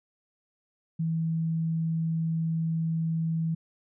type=tone; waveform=sine; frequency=162.8 Hz; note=E3; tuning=21 cents flat; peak=-25 dBFS; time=0.99-3.55 s; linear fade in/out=10 ms; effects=none